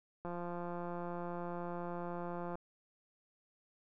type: click train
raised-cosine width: 1 ms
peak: -29 dBFS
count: 402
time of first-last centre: 0.25-2.555 s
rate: 174 Hz
effects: none

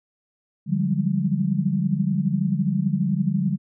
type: tone cluster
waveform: sine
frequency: 146.6 / 175.6 / 190.5 / 202.3 Hz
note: D3 / F3 / G3 / G#3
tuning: -3 / +10 / -49 / -45 cents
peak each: -25 dBFS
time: 0.66-3.58 s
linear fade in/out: 50 ms
effects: none

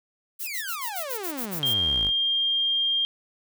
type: noise bursts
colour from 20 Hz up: violet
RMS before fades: -32 dBFS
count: 10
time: 0.39-1.742 s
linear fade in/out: 20 ms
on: 92 ms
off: 48 ms
type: exponential sweep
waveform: sawtooth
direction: down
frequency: 2800 to 41.99 Hz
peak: -28 dBFS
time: 0.43-2.12 s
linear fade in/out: 50 ms
type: tone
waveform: sine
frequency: 3206 Hz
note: G7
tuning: 38 cents sharp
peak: -21 dBFS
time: 1.63-3.05 s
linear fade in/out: 0 ms
effects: none

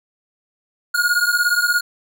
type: beating tone pair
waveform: square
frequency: 1429 / 1446 Hz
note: F6 / F#6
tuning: +39 / -40 cents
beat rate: 17 Hz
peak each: -19 dBFS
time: 0.94-1.81 s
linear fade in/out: 10 ms
effects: none

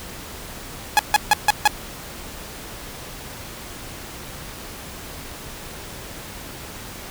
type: tone bursts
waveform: sawtooth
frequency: 840 Hz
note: G#5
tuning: 19 cents sharp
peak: -7 dBFS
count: 5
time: 0.97-1.675 s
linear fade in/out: 0 ms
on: 21 ms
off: 150 ms
effects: pink hiss -36 dBFS RMS until 7.1 s

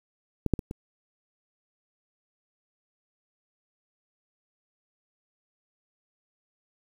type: clicks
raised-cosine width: 3 ms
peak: -13 / -8 / -20 / -21 dBFS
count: 4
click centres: 0.463 / 0.537 / 0.592 / 0.711 s
effects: 8-bit

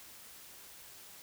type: silence
effects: white hiss -53 dBFS RMS until 1.22 s

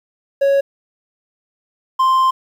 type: tone pair in turn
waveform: triangle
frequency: 554.4 / 1046.6 Hz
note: C#5 / C6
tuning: 0 / 0 cents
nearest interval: major seventh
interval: 1100 cents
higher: second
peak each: -9 dBFS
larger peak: neither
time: 0.41-0.61 / 1.99-2.31 s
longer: second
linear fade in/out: 10 ms
effects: 8-bit

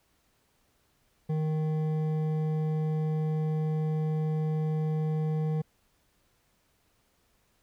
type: tone with hard clipping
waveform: sine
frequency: 155.56 Hz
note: D#3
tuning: in tune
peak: -28 dBFS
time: 1.29-5.62 s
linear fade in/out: 10 ms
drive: 9 dB
effects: pink hiss -70 dBFS RMS until 7.62 s

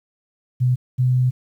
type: tone pair in turn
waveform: sine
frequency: 125.7 / 126.72 Hz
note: B2 / B2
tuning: +31 / +45 cents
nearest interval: unison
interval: 14 cents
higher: second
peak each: -14 dBFS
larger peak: neither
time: 0.6-0.76 / 0.98-1.31 s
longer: second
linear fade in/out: 20 ms
effects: 9-bit

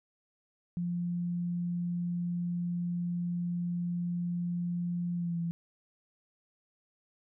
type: tone with pitch glide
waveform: sine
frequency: 174.4 to 169.04 Hz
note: F3 to E3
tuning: -2 to +44 cents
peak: -30 dBFS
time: 0.77-5.51 s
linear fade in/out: 0 ms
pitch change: -54 cents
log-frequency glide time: 5.15-5.39 s
effects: none

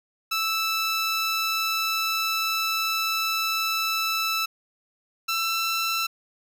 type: tone pair in turn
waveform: 15% pulse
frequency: 1318.5 / 1336.1 Hz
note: E6 / E6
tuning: 0 / +23 cents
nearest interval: unison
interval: 23 cents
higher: second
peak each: -17 dBFS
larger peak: neither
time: 0.31-4.46 / 5.28-6.07 s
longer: first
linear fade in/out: 10 ms
effects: none

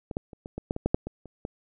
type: clicks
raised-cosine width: 2 ms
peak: -21 / -15 / -30 / -24 / -20 / -13 / -18 / -10 / -7 / -20 / -30 / -19 dBFS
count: 12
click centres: 0.112 / 0.169 / 0.332 / 0.459 / 0.58 / 0.709 / 0.764 / 0.86 / 0.945 / 1.07 / 1.257 / 1.451 s
effects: none

